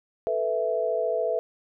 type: chord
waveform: sine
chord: A suspended second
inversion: none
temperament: equal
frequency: 440 / 493.9 / 659.3 Hz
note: A4 / B4 / E5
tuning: 0 / 0 / 0 cents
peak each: -29 / -28 / -26 dBFS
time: 0.27-1.39 s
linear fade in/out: 0 ms
effects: none